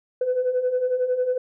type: beating tone pair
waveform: sine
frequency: 494.4 / 505.4 Hz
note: B4 / B4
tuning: +2 / +40 cents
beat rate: 11 Hz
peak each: -26 / -20 dBFS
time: 0.21-1.38 s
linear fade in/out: 5 ms
effects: tanh soft clip ceiling -15 dBFS